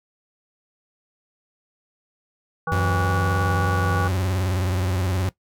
harmonic tone, 162.3 Hz, E3, 27 cents flat, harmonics 1 / 3 / 5 / 7 / 9, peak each -31 / -31 / -29 / -27 / -29 dBFS, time 2.67-4.08 s, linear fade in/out 5 ms
40% pulse tone with vibrato, 92 Hz, F#2, 9 cents flat, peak -20 dBFS, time 2.72-5.29 s, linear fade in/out 0 ms, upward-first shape sine, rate 19 Hz, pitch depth 100 cents each way
effects noise-tail reverb RT60 0.1 s tail -18 dB re dry

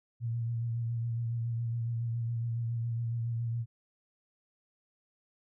sine tone with vibrato, 116.54 Hz, A#2, in tune, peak -30 dBFS, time 0.2-3.66 s, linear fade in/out 50 ms, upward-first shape sine, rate 7.2 Hz, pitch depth 30 cents each way, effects none

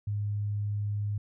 sine tone, 103.3 Hz, G#2, 9 cents flat, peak -28 dBFS, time 0.07-1.18 s, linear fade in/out 5 ms, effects none

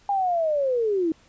sine linear sweep, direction down, 815 to 311.1 Hz, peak -20 dBFS, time 0.09-1.12 s, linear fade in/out 2 ms, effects pink hiss -57 dBFS RMS until 1.28 s + resampled to 16000 Hz

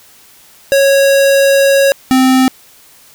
square tone pair in turn, 551 / 260 Hz, C#5 / C4, -11 / -11 cents, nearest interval octave + minor second, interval 1300 cents, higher first, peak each -7 dBFS, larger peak neither, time 0.72-1.92 / 2.11-2.48 s, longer first, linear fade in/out 0 ms, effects white hiss -43 dBFS RMS until 3.14 s

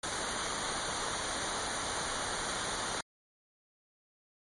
pink noise with comb filter, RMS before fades -35 dBFS, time 0.03-3.01 s, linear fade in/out 5 ms, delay 0.38 ms, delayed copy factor -0.75, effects MP3 48 kbps

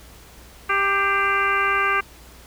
harmonic tone with a mistuned harmonic, 394.3 Hz, G4, 10 cents sharp, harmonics 1 / 2 / 3 / 4 / 5 / 6 / 7, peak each -29 / -32 / -21 / -23 / -27 / -27 / -30 dBFS, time 0.69-2.01 s, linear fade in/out 10 ms, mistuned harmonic 5, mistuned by +67 cents, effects added 60 Hz sine -47 dBFS peak until 2.46 s + pink hiss -47 dBFS RMS until 2.46 s

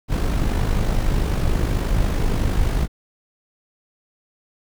brown noise with amplitude modulation, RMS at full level -17 dBFS, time 0.08-2.88 s, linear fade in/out 50 ms, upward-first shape sine, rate 51 Hz, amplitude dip 50%, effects none

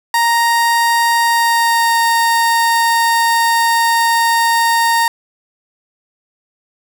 30% pulse tone with pitch glide, 932.3 to 924.8 Hz, A#5 to A#5, 0 to -14 cents, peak -8 dBFS, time 0.14-5.08 s, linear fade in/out 2 ms, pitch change -14 cents, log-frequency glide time 1.25-1.98 s, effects none

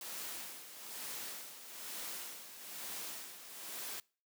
white noise with tremolo, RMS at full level -43 dBFS, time 0.01-4 s, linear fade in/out 2 ms, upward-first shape sine, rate 1.1 Hz, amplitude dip 65%, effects noise-tail reverb RT60 0.4 s tail -25 dB re dry + high-pass 200 Hz 12 dB/octave

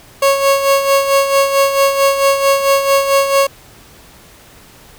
30% pulse tone with tremolo, 551 Hz, C#5, 11 cents flat, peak -5 dBFS, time 0.22-3.47 s, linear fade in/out 5 ms, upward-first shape sine, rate 4.5 Hz, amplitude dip 60%, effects pink hiss -42 dBFS RMS until 4.98 s

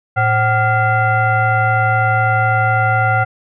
sine tone with frequency modulation, 756 Hz, F#5, 37 cents sharp, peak -11 dBFS, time 0.16-3.25 s, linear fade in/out 20 ms, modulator 644 Hz, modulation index 1.4, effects none

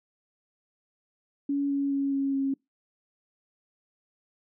sine tone with pitch steps, 281.9 / 279.5 / 277.1 / 274.7 / 272.3 Hz, C#4 / C#4 / C#4 / C#4 / C#4, +29 / +14 / -1 / -16 / -31 cents, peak -24 dBFS, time 1.49-2.54 s, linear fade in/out 5 ms, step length 210 ms, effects noise-tail reverb RT60 0.2 s tail -26 dB re dry

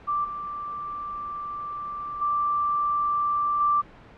sine tone with level steps, 1174.7 Hz, D6, in tune, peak -22 / -30 / -21 / -18 dBFS, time 0.07-3.82 s, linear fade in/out 20 ms, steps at 0.24 / 2.21 / 3.6 s, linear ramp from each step 10 ms, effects pink hiss -48 dBFS RMS until 4.17 s + low-pass 2000 Hz 12 dB/octave

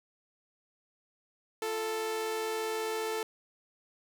sawtooth tone pair together, 345.6 / 440.7 Hz, F4 / A4, -18 / +3 cents, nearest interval major third, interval 421 cents, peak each -38 / -28 dBFS, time 1.62-3.23 s, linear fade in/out 2 ms, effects none

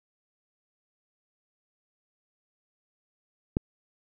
click, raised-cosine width 3 ms, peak -11 dBFS, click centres 3.569 s, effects none

